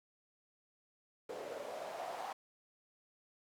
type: noise with band-pass filter sweep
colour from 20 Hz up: white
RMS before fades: -44 dBFS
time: 1.29-2.33 s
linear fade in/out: 5 ms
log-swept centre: 480 to 790 Hz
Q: 4.3
effects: none